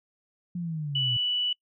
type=linear sweep; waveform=sine; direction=down; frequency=179 to 118.1 Hz; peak=-29 dBFS; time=0.55-1.17 s; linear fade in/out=5 ms
type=tone; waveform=sine; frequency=2960 Hz; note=F#7; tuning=in tune; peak=-24 dBFS; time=0.95-1.53 s; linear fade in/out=5 ms
effects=noise-tail reverb RT60 0.1 s tail -26 dB re dry